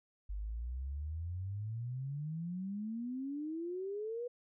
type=exponential sweep; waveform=sine; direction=up; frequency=48.43 to 493.9 Hz; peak=-37 dBFS; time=0.29-4.28 s; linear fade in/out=10 ms; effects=none